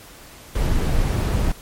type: noise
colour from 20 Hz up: brown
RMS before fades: -19 dBFS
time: 0.55-1.52 s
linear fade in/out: 5 ms
effects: pink hiss -43 dBFS RMS until 1.61 s + MP3 64 kbps